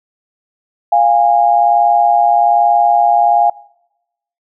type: tone pair together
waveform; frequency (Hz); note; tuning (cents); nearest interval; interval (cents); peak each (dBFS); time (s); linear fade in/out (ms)
sine; 698.5 / 819.7; F5 / G#5; 0 / -23; minor third; 277; -10; 0.92-3.5; 5
effects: noise-tail reverb RT60 0.9 s tail -24 dB re dry